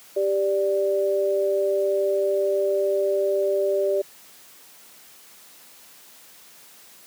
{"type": "tone pair together", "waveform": "sine", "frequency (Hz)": [393.3, 587.3], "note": ["G4", "D5"], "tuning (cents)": [6, 0], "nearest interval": "perfect fifth", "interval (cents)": 694, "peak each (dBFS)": -22, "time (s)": [0.16, 4.02], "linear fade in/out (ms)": 10, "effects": ["white hiss -49 dBFS RMS until 7.06 s", "high-pass 150 Hz 12 dB/octave"]}